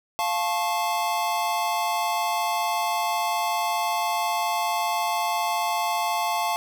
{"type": "chord", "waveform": "square", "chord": "F augmented", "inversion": "none", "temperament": "just", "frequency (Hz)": [698.5, 873.1, 1091.3], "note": ["F5", "A5", "C#6"], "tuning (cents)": [0, -14, -27], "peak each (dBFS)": [-28, -27, -30], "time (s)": [0.19, 6.56], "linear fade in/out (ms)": 0, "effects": []}